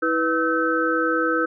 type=tone cluster; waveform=sine; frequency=323.5 / 493.3 / 1298 / 1533 Hz; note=E4 / B4 / E6 / G6; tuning=-32 / -2 / -27 / -39 cents; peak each=-24 dBFS; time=0.02-1.46 s; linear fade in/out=10 ms; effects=none